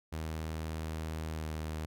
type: tone with pitch glide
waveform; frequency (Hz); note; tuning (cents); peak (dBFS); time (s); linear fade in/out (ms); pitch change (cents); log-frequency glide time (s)
sawtooth; 79.3 to 78.12; D#2 to D#2; +33 to +8; -32; 0.12-1.86; 10; -25; 1.34-1.44
effects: none